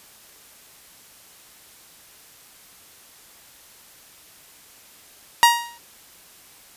sawtooth tone with exponential decay, 944 Hz, A#5, 22 cents sharp, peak -4 dBFS, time 5.43-5.78 s, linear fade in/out 0 ms, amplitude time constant 75 ms, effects white hiss -49 dBFS RMS until 6.76 s + resampled to 32000 Hz

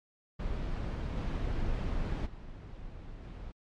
brown noise with level steps, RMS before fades -34 / -32 / -45 / -43 dBFS, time 0.39-3.52 s, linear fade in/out 10 ms, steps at 1.16 / 2.25 / 3.22 s, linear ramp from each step 20 ms, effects low-pass 4000 Hz 12 dB/octave + MP3 64 kbps

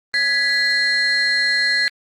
sine tone cluster, 1672 / 1976 / 4197 Hz, G#6 / B6 / C8, +11 / 0 / +5 cents, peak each -18 dBFS, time 0.14-1.88 s, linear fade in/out 0 ms, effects tanh soft clip ceiling -11 dBFS + Opus 24 kbps

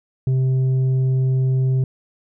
triangle tone with tanh clipping, 130.6 Hz, C3, 3 cents flat, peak -16 dBFS, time 0.27-1.84 s, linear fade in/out 2 ms, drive 9 dB, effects none

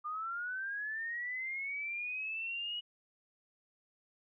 sine linear sweep, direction up, 1200 to 2923 Hz, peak -36 dBFS, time 0.04-2.81 s, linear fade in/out 20 ms, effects none

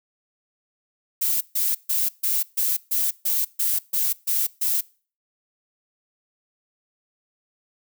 violet noise bursts, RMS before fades -22 dBFS, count 11, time 1.21-4.81 s, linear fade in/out 10 ms, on 200 ms, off 140 ms, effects noise-tail reverb RT60 0.4 s tail -23 dB re dry

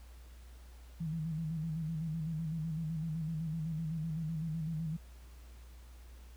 sine tone with vibrato, 160 Hz, D#3, 49 cents sharp, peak -34 dBFS, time 1-4.97 s, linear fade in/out 10 ms, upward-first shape square, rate 7.9 Hz, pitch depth 58 cents each way, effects added 60 Hz sine -50 dBFS peak until 6.36 s + pink hiss -63 dBFS RMS until 6.36 s

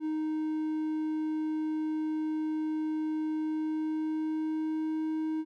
triangle tone with pitch glide, 311.1 to 314.4 Hz, D#4 to D#4, 0 to +18 cents, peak -27 dBFS, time 0-5.45 s, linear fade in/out 50 ms, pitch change +18 cents, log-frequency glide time 3.36-5.05 s, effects none

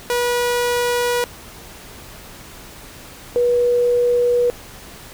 sawtooth / sine tone pair in turn, 485 / 485 Hz, B4 / B4, -31 / -31 cents, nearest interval unison, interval 0 cents, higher neither, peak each -13 dBFS, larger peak neither, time 0.1-1.24 / 3.36-4.5 s, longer neither, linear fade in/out 0 ms, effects pink hiss -39 dBFS RMS until 5.13 s

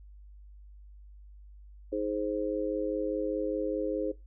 harmonic tone, 104.9 Hz, G#2, 18 cents sharp, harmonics 3 / 4 / 5, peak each -33 / -33 / -33 dBFS, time 1.92-4.12 s, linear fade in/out 10 ms, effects noise-tail reverb RT60 0.2 s tail -18 dB re dry + added 50 Hz sine -48 dBFS peak until 4.26 s

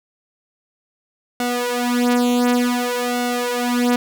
sawtooth tone with flanger, 244.4 Hz, B3, 18 cents flat, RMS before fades -19 dBFS, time 1.4-3.96 s, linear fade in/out 2 ms, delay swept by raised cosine 1.4 to 4.4 ms, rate 0.55 Hz, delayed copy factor +0.9, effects none

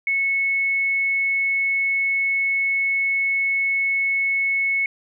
sine tone, 2200 Hz, C#7, 14 cents flat, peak -18 dBFS, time 0.07-4.86 s, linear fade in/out 2 ms, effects none

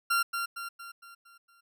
40% pulse tone with echo, 1380 Hz, F6, 21 cents flat, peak -23 dBFS, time 0.1-0.23 s, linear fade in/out 10 ms, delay 230 ms, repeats 6, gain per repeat -6 dB, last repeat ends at 1.61 s, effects none

